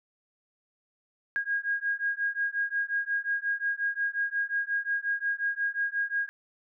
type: beating tone pair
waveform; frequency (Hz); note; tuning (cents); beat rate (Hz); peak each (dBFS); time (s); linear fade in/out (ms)
sine; 1630 / 1635.6; G#6 / G#6; -33 / -27; 5.6; -30 / -30; 1.36-6.29; 0
effects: none